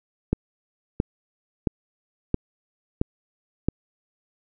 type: click train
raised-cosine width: 3 ms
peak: -7 dBFS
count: 6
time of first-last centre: 0.33-3.686 s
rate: 1.49 Hz
effects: none